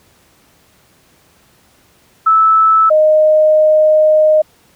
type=tone pair in turn; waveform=sine; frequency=1310 / 618.2 Hz; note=E6 / D#5; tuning=-11 / -11 cents; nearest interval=octave + minor second; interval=1300 cents; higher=first; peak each=-6 dBFS; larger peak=neither; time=2.26-2.9 / 2.9-4.42 s; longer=second; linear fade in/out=10 ms; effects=pink hiss -51 dBFS RMS until 4.75 s + high-pass 60 Hz 12 dB/octave